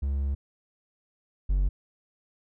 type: tone pair in turn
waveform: triangle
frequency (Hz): 69.2 / 47.08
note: C#2 / F#1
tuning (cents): -2 / +31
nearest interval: perfect fifth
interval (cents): 667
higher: first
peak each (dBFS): -23 / -19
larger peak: second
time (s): 0.02-0.35 / 1.49-1.69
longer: first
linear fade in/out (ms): 10
effects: none